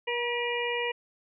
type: harmonic tone with a mistuned harmonic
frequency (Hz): 478.6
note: A#4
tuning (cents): +46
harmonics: 1 / 2 / 4 / 5 / 6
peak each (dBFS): -31 / -35 / -35 / -34 / -36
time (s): 0.07-0.92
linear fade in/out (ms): 10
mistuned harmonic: 4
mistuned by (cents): +21
effects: none